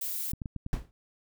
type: noise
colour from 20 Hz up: violet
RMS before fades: -34 dBFS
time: 0.01-0.32 s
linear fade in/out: 5 ms
type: clicks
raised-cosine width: 5 ms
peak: -23 dBFS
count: 5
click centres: 0.335 / 0.418 / 0.458 / 0.563 / 0.664 s
type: noise with exponential decay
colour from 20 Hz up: brown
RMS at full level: -26 dBFS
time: 0.73-0.91 s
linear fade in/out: 0 ms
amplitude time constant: 38 ms
effects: none